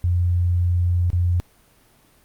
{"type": "tone with dropouts", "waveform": "sine", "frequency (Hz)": 88, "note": "F2", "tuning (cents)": 14, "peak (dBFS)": -16, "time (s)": [0.04, 1.4], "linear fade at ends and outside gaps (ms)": 0, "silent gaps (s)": [1.102, 1.131], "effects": ["pink hiss -56 dBFS RMS until 2.24 s", "Opus 32 kbps"]}